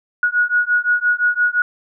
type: beating tone pair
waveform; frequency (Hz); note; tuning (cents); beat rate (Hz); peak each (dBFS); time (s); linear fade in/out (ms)
sine; 1452 / 1457.8; F#6 / F#6; -33 / -26; 5.8; -17 / -17; 0.23-1.62; 2
effects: none